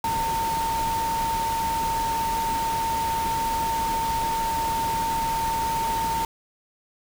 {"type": "tone in noise", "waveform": "sine", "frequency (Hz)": 907, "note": "A#5", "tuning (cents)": -48, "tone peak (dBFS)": -23, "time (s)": [0.04, 6.25], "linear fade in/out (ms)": 2, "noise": "pink", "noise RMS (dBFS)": -32, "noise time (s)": [0.04, 6.25], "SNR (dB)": 6, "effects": []}